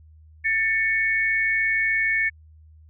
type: tone pair together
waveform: sine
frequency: 1783.3 / 2220 Hz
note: A6 / C#7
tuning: +23 / +2 cents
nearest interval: major third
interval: 379 cents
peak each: -22 dBFS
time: 0.44-2.3 s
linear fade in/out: 20 ms
effects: added 78 Hz sine -47 dBFS peak until 2.89 s